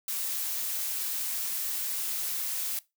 blue noise, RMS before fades -32 dBFS, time 0.08-2.79 s, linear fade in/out 2 ms, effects noise-tail reverb RT60 0.2 s tail -19 dB re dry

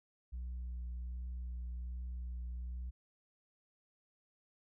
sine tone with vibrato, 61.1 Hz, B1, 18 cents flat, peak -37 dBFS, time 0.32-2.91 s, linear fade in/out 20 ms, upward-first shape triangle, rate 1.3 Hz, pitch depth 19 cents each way, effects tanh soft clip ceiling -38 dBFS

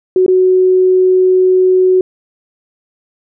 sine tone with dropouts, 370.7 Hz, F#4, 3 cents sharp, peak -6 dBFS, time 0.16-2.01 s, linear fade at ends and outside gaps 2 ms, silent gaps 0.263-0.28 s, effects none

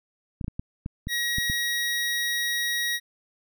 clicks, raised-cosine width 5 ms, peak -18 dBFS, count 8, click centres 0.412 / 0.444 / 0.481 / 0.595 / 0.861 / 1.071 / 1.384 / 1.499 s
25% pulse tone, 1900 Hz, A#6, 33 cents sharp, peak -21 dBFS, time 1.08-3 s, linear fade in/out 50 ms
effects none

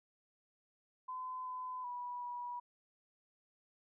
sine tone with pitch steps, 1019 / 1013 / 978 / 972 Hz, C6 / B5 / B5 / B5, -46 / +44 / -17 / -28 cents, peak -40 dBFS, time 1.08-2.6 s, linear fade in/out 10 ms, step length 380 ms, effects none

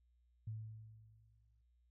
sine tone with exponential decay, 109.6 Hz, A2, 6 cents flat, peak -40 dBFS, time 0.47-1.62 s, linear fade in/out 5 ms, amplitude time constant 250 ms, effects added 60 Hz sine -70 dBFS peak until 1.9 s

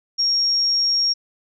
sine tone, 5570 Hz, F8, 5 cents flat, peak -16 dBFS, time 0.18-1.14 s, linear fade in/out 20 ms, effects none

